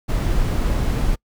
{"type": "noise", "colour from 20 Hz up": "brown", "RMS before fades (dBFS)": -19, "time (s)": [0.08, 1.16], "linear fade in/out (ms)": 20, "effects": ["noise-tail reverb RT60 0.1 s tail -26 dB re dry"]}